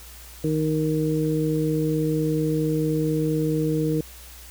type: harmonic tone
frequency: 155.7 Hz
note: D#3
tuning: 2 cents sharp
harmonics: 1 / 2 / 3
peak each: -24 / -24 / -26 dBFS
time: 0.44-4.01 s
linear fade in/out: 2 ms
effects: added 60 Hz sine -44 dBFS peak until 4.5 s + white hiss -45 dBFS RMS until 4.5 s